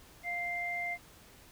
sine tone pair together, 698.5 / 2093 Hz, F5 / C7, 0 / 0 cents, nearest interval octave + perfect fifth, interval 1900 cents, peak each -39 / -34 dBFS, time 0.23-0.98 s, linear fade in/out 50 ms, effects pink hiss -57 dBFS RMS until 1.51 s

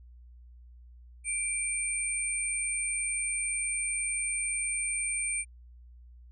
sine tone pair together, 2349 / 8869 Hz, D7 / C#9, 0 / 0 cents, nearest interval octave + major seventh, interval 2300 cents, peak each -34 / -30 dBFS, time 1.24-5.45 s, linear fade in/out 50 ms, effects added 60 Hz sine -49 dBFS peak until 6.31 s

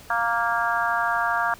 harmonic tone, 233 Hz, A#3, 1 cent flat, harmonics 3 / 4 / 5 / 6 / 7, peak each -27 / -27 / -27 / -27 / -27 dBFS, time 0.1-1.54 s, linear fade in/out 2 ms, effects pink hiss -47 dBFS RMS until 1.59 s

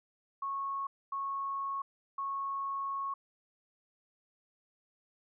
sine tone bursts at uneven times, 1100 Hz, C#6, 14 cents flat, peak -33 dBFS, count 3, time 0.42-0.87 / 1.12-1.82 / 2.18-3.14 s, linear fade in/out 5 ms, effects none

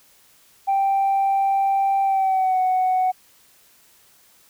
sine tone with pitch glide, 784 to 743 Hz, G5 to F#5, 0 to +7 cents, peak -15 dBFS, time 0.67-3.12 s, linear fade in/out 20 ms, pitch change -93 cents, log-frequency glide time 2.03-2.59 s, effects tanh soft clip ceiling -14 dBFS + white hiss -55 dBFS RMS until 4.49 s

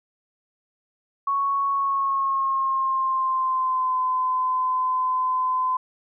sine tone with pitch glide, 1108.7 to 1022.6 Hz, C#6 to C6, 0 to -40 cents, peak -20 dBFS, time 1.27-5.77 s, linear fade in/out 5 ms, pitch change -140 cents, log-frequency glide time 1.71-3.98 s, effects none

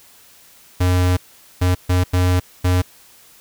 square tone bursts at uneven times, 90.4 Hz, F#2, 40 cents flat, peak -14 dBFS, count 5, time 0.8-1.17 / 1.61-1.75 / 1.89-2.04 / 2.13-2.4 / 2.64-2.82 s, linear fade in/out 10 ms, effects white hiss -48 dBFS RMS until 3.4 s

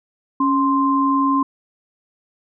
sine tone pair together, 277 / 1046 Hz, C#4 / C6, -1 / -1 cents, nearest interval octave + major seventh, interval 2300 cents, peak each -17 dBFS, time 0.4-1.43 s, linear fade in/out 5 ms, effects none

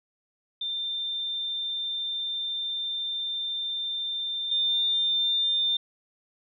sine tone pair in turn, 3586 / 3599 Hz, A7 / A7, +32 / +38 cents, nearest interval unison, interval 6 cents, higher second, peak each -28 / -22 dBFS, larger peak second, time 0.61-4.51 / 4.51-5.77 s, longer first, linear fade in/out 5 ms, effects none

